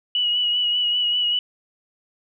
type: tone with vibrato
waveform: sine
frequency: 2927 Hz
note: F#7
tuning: 19 cents flat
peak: -18 dBFS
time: 0.15-1.39 s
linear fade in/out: 2 ms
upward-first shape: sine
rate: 5.1 Hz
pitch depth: 27 cents each way
effects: none